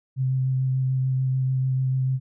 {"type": "tone with vibrato", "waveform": "sine", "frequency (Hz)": 130.81, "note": "C3", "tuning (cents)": 0, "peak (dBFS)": -20, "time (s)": [0.16, 2.2], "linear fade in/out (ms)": 50, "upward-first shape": "sine", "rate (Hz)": 6.8, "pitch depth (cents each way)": 13, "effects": []}